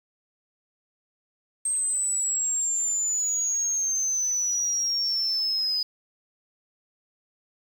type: exponential sweep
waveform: sine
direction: down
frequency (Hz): 8372 to 4978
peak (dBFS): -22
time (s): 1.65-5.83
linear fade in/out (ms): 5
effects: tanh soft clip ceiling -19 dBFS + 8-bit